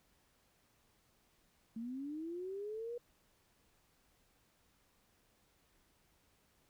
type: linear sweep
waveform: sine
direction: up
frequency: 220 to 485.5 Hz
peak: -40 dBFS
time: 1.76-2.98 s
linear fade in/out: 5 ms
effects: pink hiss -73 dBFS RMS until 6.69 s